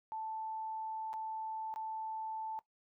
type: tone with dropouts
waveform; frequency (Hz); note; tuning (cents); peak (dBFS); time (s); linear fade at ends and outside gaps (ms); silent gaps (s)
sine; 880; A5; 0; -38; 0.12-2.59; 0; 1.131-1.138 / 1.74-1.76
effects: noise-tail reverb RT60 0.1 s tail -17 dB re dry